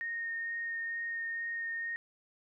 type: tone with vibrato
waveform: sine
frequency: 1847 Hz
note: A#6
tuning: 16 cents flat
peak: -34 dBFS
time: 0.01-1.96 s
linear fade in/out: 0 ms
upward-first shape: sine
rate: 2.2 Hz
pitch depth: 9 cents each way
effects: none